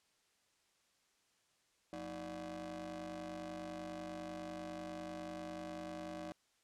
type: ring-modulated tone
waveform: 30% pulse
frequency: 136.3 Hz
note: C#3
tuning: 29 cents flat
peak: -38 dBFS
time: 1.93-6.32 s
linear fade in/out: 0 ms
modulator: 452 Hz
effects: white hiss -75 dBFS RMS until 6.63 s + low-pass 8000 Hz 12 dB/octave